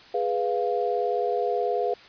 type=chord; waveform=sine; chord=F diminished; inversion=first; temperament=equal; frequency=415.3 / 493.9 / 698.5 Hz; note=Ab4 / Cb5 / F5; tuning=0 / 0 / 0 cents; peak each=-27 dBFS; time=0.14-1.94 s; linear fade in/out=5 ms; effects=white hiss -49 dBFS RMS until 2.08 s + resampled to 11025 Hz